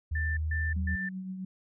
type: tone with pitch glide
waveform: sine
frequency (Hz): 77.78 to 78.68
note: D#2 to D#2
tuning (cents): 0 to +20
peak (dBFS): -28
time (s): 0.11-0.96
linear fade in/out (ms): 10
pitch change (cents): +20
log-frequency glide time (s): 0.31-0.59
type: tone bursts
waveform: sine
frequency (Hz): 1775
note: A6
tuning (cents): +15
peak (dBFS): -32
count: 3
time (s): 0.15-1.09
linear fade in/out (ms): 5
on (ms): 220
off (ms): 140
type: tone with tremolo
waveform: sine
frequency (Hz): 187.5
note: F#3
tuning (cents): +23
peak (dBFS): -33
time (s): 0.76-1.45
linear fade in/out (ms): 5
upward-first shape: triangle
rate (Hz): 7.8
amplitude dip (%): 45
effects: none